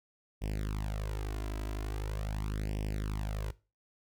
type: tone with flanger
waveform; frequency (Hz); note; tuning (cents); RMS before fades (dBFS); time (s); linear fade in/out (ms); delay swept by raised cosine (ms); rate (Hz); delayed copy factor
sawtooth; 51.91; G#1; 0; -35; 0.41-3.52; 20; 0.36 to 3.06; 0.42; +0.95
effects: noise-tail reverb RT60 0.3 s tail -19 dB re dry